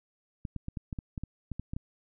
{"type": "clicks", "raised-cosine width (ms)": 5, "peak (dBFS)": -23, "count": 12, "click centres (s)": [0.452, 0.563, 0.684, 0.772, 0.928, 0.988, 1.178, 1.236, 1.517, 1.596, 1.735, 1.765], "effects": []}